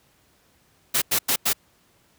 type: noise bursts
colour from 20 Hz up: white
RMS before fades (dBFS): -21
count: 4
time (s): 0.94-1.532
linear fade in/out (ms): 10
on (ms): 79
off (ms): 92
effects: pink hiss -61 dBFS RMS until 2.18 s + high-pass 60 Hz 12 dB/octave